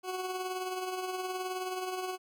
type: tone with tremolo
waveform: 20% pulse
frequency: 370 Hz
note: F#4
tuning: in tune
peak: -27 dBFS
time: 0.03-2.18 s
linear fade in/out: 50 ms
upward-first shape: triangle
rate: 19 Hz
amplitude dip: 50%
effects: none